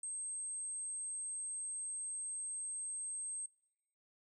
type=tone; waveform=sine; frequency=8372 Hz; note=C9; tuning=in tune; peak=-40 dBFS; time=0.03-3.46 s; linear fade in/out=2 ms; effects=noise-tail reverb RT60 0.9 s tail -24 dB re dry